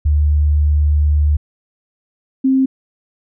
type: tone pair in turn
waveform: sine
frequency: 74.3 / 264.8 Hz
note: D2 / C4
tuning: +21 / +21 cents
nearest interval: octave + minor seventh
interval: 2200 cents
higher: second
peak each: -10 dBFS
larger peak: neither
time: 0.05-1.37 / 2.44-2.66 s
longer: first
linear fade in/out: 10 ms
effects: none